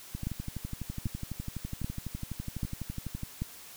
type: two click trains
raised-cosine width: 5 ms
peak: -19 / -23 dBFS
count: 5 / 38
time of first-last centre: 0.27-3.42 / 0.15-3.233 s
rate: 1.27 / 12 Hz
effects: white hiss -49 dBFS RMS until 3.76 s